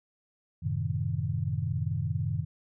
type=chord; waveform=sine; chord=F# diminished seventh; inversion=none; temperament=equal; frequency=92.5 / 110 / 130.81 / 155.56 Hz; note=F#2 / A2 / C3 / Eb3; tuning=0 / 0 / 0 / 0 cents; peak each=-33 dBFS; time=0.62-2.45 s; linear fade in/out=20 ms; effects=none